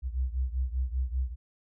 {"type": "beating tone pair", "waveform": "sine", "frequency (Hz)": [62.2, 67.3], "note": ["B1", "C2"], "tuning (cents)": [13, 49], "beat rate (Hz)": 5.1, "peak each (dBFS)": [-29, -32], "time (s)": [0.02, 1.36], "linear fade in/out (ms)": 50, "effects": []}